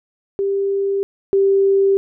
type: tone pair in turn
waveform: sine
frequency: 395.1 / 392.1 Hz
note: G4 / G4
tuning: +14 / 0 cents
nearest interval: unison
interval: 14 cents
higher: first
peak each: -16 / -11 dBFS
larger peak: second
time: 0.39-1.03 / 1.33-1.97 s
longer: neither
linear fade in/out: 0 ms
effects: none